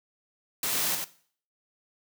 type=noise with echo; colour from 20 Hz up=white; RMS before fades=-29 dBFS; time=0.63-0.95 s; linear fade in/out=2 ms; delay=93 ms; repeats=1; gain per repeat=-4 dB; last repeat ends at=1.043 s; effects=noise-tail reverb RT60 0.5 s tail -17 dB re dry + high-pass 100 Hz 12 dB/octave